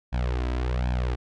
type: tone with flanger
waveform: sawtooth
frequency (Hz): 61.74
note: B1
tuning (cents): 0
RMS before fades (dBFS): -26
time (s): 0.12-1.16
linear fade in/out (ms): 20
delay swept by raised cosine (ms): 1.2 to 3.1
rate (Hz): 1.3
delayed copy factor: +1
effects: low-pass 4000 Hz 12 dB/octave